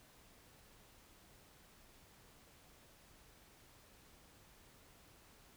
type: silence
effects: pink hiss -64 dBFS RMS until 5.56 s